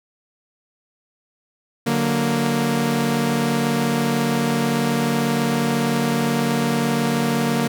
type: chord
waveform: sawtooth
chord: D augmented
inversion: none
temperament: equal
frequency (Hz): 146.83 / 185 / 233.1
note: D3 / F#3 / A#3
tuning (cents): 0 / 0 / 0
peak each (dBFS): -20 / -22 / -16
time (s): 1.86-7.68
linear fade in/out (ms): 10
effects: none